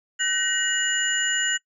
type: tone cluster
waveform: sine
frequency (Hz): 1521 / 1878 / 2902 / 7030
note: F#6 / A#6 / F#7 / A8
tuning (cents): +47 / +12 / -34 / -2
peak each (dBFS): -27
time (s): 0.19-1.58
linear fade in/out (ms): 20
effects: noise-tail reverb RT60 0.1 s tail -22 dB re dry